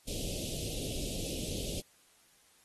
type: band-stop noise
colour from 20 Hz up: pink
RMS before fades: -38 dBFS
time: 0.07-1.81 s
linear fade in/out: 10 ms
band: 630 to 2700 Hz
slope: 48 dB/octave
effects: white hiss -65 dBFS RMS until 2.64 s + AAC 32 kbps